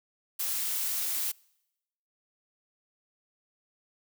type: noise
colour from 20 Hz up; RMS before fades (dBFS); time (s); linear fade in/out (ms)
blue; -31; 0.39-1.32; 10
effects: noise-tail reverb RT60 0.9 s tail -26 dB re dry